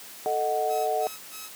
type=chord; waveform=sine; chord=D# diminished; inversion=second; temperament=equal; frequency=440 / 622.3 / 740 Hz; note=A4 / D#5 / F#5; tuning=0 / 0 / 0 cents; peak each=-29 / -29 / -26 dBFS; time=0.26-1.07 s; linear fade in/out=0 ms
type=tone bursts; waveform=5% pulse; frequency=1286 Hz; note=E6; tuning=43 cents flat; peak=-27 dBFS; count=3; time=0.68-1.5 s; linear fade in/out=50 ms; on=200 ms; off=110 ms
effects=white hiss -44 dBFS RMS until 1.55 s + high-pass 150 Hz 12 dB/octave